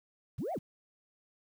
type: linear two-way sweep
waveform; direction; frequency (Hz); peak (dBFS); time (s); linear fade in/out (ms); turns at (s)
sine; up then down; 70.7 to 784 to 70.7; -32; 0.38-0.59; 10; 0.53
effects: tanh soft clip ceiling -29 dBFS + 10-bit